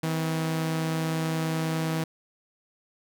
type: tone pair together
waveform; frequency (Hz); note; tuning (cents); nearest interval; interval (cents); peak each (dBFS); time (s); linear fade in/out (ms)
sawtooth; 160.7 / 255.9; E3 / C4; -44 / -38; minor sixth; 806; -22 / -33; 0.03-2.04; 5
effects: none